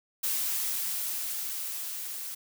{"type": "noise with level ramp", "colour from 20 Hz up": "blue", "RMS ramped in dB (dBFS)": [-29, -38], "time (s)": [0.23, 2.35], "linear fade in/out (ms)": 10, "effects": []}